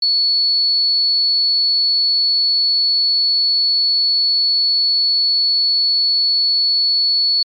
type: tone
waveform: sine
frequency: 4415 Hz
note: C#8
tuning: 8 cents flat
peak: -12 dBFS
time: 0.02-7.43 s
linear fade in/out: 5 ms
effects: MP3 64 kbps